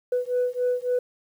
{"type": "beating tone pair", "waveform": "sine", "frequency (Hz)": [493.9, 497.5], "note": ["B4", "B4"], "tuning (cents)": [0, 13], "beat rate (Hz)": 3.6, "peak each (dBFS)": -24, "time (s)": [0.12, 0.99], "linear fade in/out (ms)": 5, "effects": ["tanh soft clip ceiling -17 dBFS", "9-bit"]}